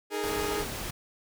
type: chord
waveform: sawtooth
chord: D# suspended fourth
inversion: none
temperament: equal with one note detuned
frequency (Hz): 311.1 / 415.3 / 458.7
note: D#4 / G#4 / A#4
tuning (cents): 0 / 0 / -28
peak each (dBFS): -33 / -27 / -33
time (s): 0.1-0.66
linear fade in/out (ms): 50
type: noise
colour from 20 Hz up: pink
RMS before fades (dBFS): -36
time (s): 0.23-0.91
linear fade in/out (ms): 10
effects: none